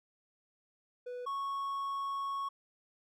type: tone pair in turn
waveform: triangle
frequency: 493.6 / 1105 Hz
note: B4 / C#6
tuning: -1 / -6 cents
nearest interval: octave + major second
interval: 1395 cents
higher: second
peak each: -37 / -32 dBFS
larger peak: second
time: 1.06-1.26 / 1.26-2.49 s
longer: second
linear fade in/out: 10 ms
effects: none